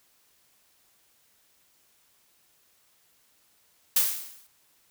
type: noise with exponential decay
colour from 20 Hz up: blue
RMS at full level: -19 dBFS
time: 3.96-4.47 s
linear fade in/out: 5 ms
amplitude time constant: 110 ms
effects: white hiss -65 dBFS RMS until 4.9 s